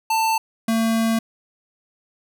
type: tone pair in turn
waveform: square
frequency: 890 / 225 Hz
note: A5 / A3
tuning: +20 / +39 cents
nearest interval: 2 octaves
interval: 2381 cents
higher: first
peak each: -18 dBFS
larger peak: neither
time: 0.1-0.38 / 0.68-1.19 s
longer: second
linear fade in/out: 5 ms
effects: none